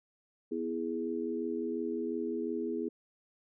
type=chord; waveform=sine; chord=E major; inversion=second; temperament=equal; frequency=246.9 / 329.6 / 415.3 Hz; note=B3 / E4 / G#4; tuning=0 / 0 / 0 cents; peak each=-37 / -36 / -36 dBFS; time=0.51-2.89 s; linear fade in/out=10 ms; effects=none